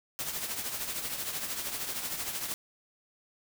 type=noise with tremolo; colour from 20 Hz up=white; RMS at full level=-33 dBFS; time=0.19-2.54 s; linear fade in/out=0 ms; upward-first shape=triangle; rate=13 Hz; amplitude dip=60%; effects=none